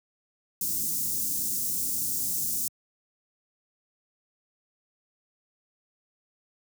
white band-stop noise, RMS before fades -29 dBFS, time 0.61-2.68 s, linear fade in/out 2 ms, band 290 to 6100 Hz, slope 24 dB/octave, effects high-pass 100 Hz 12 dB/octave

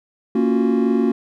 triangle chord, Gb major seventh, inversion first, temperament just, 231.2 / 277.5 / 346.9 / 370 Hz, Bb3 / Db4 / F4 / Gb4, -14 / +2 / -12 / 0 cents, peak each -16 / -19 / -22 / -19 dBFS, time 0.35-1.12 s, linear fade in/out 5 ms, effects none

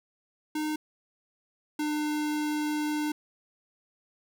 square tone pair in turn, 306.3 / 300.9 Hz, D#4 / D4, -27 / +42 cents, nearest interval unison, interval 31 cents, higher first, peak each -29 / -28 dBFS, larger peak second, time 0.55-0.76 / 1.79-3.12 s, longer second, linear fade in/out 5 ms, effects none

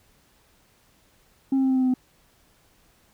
sine tone with pitch steps, 268.8 / 266.3 / 263.9 / 261.4 / 259 / 256.7 / 254.3 Hz, C4 / C4 / C4 / C4 / C4 / C4 / C4, +47 / +31 / +15 / -1 / -17 / -33 / -49 cents, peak -16 dBFS, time 1.52-1.94 s, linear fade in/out 5 ms, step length 60 ms, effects tanh soft clip ceiling -17 dBFS + pink hiss -61 dBFS RMS until 3.13 s

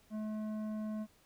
sine tone with tanh clipping, 214.9 Hz, A3, 41 cents flat, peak -38 dBFS, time 0.1-1.07 s, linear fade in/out 50 ms, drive 11 dB, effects pink hiss -67 dBFS RMS until 1.25 s

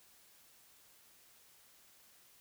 silence, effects white hiss -64 dBFS RMS until 2.4 s

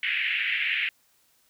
white band-pass noise, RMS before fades -27 dBFS, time 0.03-0.89 s, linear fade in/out 2 ms, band 1800 to 2800 Hz, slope 48 dB/octave, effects white hiss -65 dBFS RMS until 1.49 s

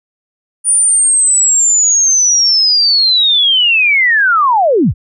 sine linear sweep, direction down, 9500 to 37.16 Hz, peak -7 dBFS, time 0.64-4.94 s, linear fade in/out 50 ms, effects none

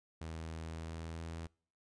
sawtooth tone with pitch glide, 80.8 to 82.4 Hz, E2 to E2, -34 to 0 cents, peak -38 dBFS, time 0.21-1.47 s, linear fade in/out 5 ms, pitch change +34 cents, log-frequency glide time 0.57-1.33 s, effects noise-tail reverb RT60 0.5 s tail -26 dB re dry + resampled to 22050 Hz

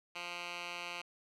10% pulse tone with band-pass filter, 174.61 Hz, F3, in tune, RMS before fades -43 dBFS, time 0.15-1.02 s, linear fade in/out 10 ms, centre 2600 Hz, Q 1.4, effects none

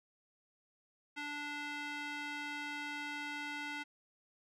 square tone with band-pass filter, 292.6 Hz, D4, 6 cents flat, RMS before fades -42 dBFS, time 1.16-3.84 s, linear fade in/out 20 ms, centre 2100 Hz, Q 1.4, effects none

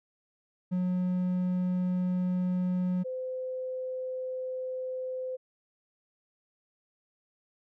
triangle / sine tone pair in turn, 181.5 / 513.4 Hz, F#3 / C5, -33 / -33 cents, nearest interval octave + tritone, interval 1800 cents, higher second, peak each -24 / -32 dBFS, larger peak first, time 0.71-3.04 / 3.04-5.37 s, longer neither, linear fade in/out 20 ms, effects none

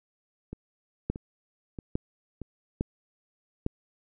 two click trains, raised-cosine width 3 ms, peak -14 / -24 dBFS, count 4 / 4, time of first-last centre 1.1-3.664 / 0.53-2.417 s, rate 1.17 / 1.59 Hz, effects none

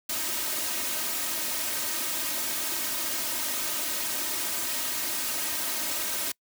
white noise with comb filter, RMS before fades -30 dBFS, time 0.09-6.32 s, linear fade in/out 5 ms, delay 3.2 ms, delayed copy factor +0.95, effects noise-tail reverb RT60 0.1 s tail -26 dB re dry + high-pass 100 Hz 12 dB/octave

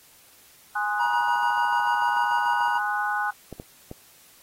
sine chord, Ab dominant seventh, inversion none, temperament equal, 830.6 / 1046.5 / 1244.5 / 1480 Hz, Ab5 / C6 / Eb6 / Gb6, 0 / 0 / 0 / 0 cents, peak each -27 / -33 / -32 / -27 dBFS, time 0.75-3.31 s, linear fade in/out 10 ms
triangle tone with tremolo, 952 Hz, A#5, 36 cents sharp, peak -20 dBFS, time 0.99-2.79 s, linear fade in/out 20 ms, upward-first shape square, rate 6.8 Hz, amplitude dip 35%
clicks, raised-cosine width 2 ms, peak -22 dBFS, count 3, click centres 3.527 / 3.599 / 3.914 s
effects white hiss -54 dBFS RMS until 4.42 s + AAC 48 kbps

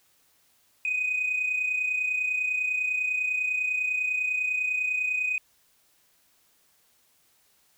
sine tone pair together, 2470 / 2500 Hz, D#7 / D#7, -13 / +8 cents, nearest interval unison, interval 21 cents, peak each -31 / -24 dBFS, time 0.85-5.38 s, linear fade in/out 2 ms, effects tanh soft clip ceiling -20 dBFS + white hiss -65 dBFS RMS until 7.77 s

